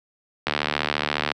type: click train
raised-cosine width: 0.3 ms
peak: -5 dBFS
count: 64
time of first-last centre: 0.47-1.317 s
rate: 74.4 Hz
effects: high-pass 150 Hz 12 dB/octave